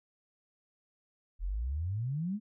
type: exponential sweep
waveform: sine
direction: up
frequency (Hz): 39.94 to 221.5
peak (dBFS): -31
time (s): 1.39-2.4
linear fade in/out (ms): 50
effects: none